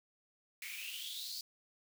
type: noise with high-pass filter sweep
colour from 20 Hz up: white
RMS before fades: -44 dBFS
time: 0.62-1.41 s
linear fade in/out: 2 ms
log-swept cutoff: 2100 to 4700 Hz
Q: 8.6
effects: none